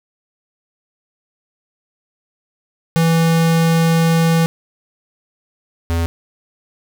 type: tone pair in turn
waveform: square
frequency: 164.81 / 83.75 Hz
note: E3 / E2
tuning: 0 / +28 cents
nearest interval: octave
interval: 1172 cents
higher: first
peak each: -12 / -16 dBFS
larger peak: first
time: 2.96-4.46 / 5.9-6.06 s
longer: first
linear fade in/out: 0 ms
effects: none